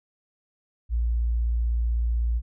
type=tone; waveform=sine; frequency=58 Hz; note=A#1; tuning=8 cents flat; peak=-21 dBFS; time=0.89-2.42 s; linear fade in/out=50 ms; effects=none